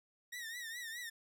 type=tone with vibrato; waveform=sawtooth; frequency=1874 Hz; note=A#6; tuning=9 cents sharp; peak=-39 dBFS; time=0.32-1.1 s; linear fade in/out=10 ms; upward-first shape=triangle; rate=4.8 Hz; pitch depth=110 cents each way; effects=none